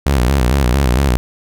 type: tone with vibrato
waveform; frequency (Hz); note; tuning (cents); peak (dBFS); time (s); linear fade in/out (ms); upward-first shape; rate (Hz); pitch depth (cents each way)
sawtooth; 65; C2; -11; -7; 0.06-1.17; 0; square; 4.4; 120
effects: none